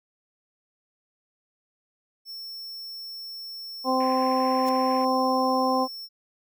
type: tone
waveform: square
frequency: 5400 Hz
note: E8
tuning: 41 cents sharp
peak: -36 dBFS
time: 2.25-6.09 s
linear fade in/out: 50 ms
type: harmonic tone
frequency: 259.5 Hz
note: C4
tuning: 14 cents flat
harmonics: 1 / 2 / 3 / 4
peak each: -26 / -26 / -26 / -26 dBFS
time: 3.84-5.88 s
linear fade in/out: 50 ms
type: band-pass noise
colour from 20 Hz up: pink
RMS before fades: -46 dBFS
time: 4-5.05 s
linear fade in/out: 5 ms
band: 1700 to 2500 Hz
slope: 48 dB/octave
type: noise with exponential growth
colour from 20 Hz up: white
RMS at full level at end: -36 dBFS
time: 4.6-4.69 s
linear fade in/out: 0 ms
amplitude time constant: 18 ms
effects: none